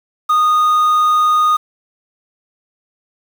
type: tone with quantisation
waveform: triangle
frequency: 1234 Hz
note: D#6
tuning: 15 cents flat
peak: -8 dBFS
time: 0.29-1.57 s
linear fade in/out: 10 ms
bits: 6
effects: none